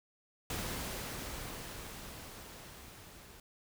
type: noise with level ramp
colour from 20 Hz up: pink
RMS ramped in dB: -38 to -55 dBFS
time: 0.5-3.4 s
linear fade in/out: 2 ms
effects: none